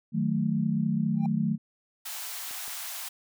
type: chord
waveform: sine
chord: D# diminished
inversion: none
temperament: equal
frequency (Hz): 155.56 / 185 / 220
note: D#3 / F#3 / A3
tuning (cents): 0 / 0 / 0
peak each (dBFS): -29 / -29 / -27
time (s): 0.12-1.58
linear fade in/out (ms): 50
type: tone with exponential growth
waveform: triangle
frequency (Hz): 795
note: G5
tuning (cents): +24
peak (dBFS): -30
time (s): 1.14-1.26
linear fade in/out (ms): 2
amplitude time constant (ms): 25
type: high-pass noise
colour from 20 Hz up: white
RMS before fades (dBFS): -37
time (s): 2.05-3.09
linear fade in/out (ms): 10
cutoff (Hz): 660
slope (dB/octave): 48
type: clicks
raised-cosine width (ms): 1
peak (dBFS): -36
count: 2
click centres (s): 2.511 / 2.68
effects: none